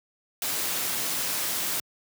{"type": "noise with amplitude modulation", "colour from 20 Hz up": "white", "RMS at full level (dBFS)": -27, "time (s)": [0.42, 1.8], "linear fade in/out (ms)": 2, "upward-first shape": "sine", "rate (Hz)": 209, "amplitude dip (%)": 35, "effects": ["high-pass 100 Hz 12 dB/octave"]}